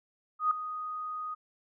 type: tone with ADSR envelope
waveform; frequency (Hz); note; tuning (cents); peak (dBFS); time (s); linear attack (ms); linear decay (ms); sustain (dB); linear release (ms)
sine; 1244.5; D#6; 0; -21; 0.39-1.35; 120; 3; -13; 16
effects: none